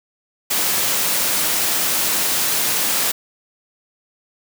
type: high-pass noise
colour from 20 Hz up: white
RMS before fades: -19 dBFS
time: 0.5-3.12 s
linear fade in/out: 10 ms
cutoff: 140 Hz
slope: 12 dB/octave
effects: none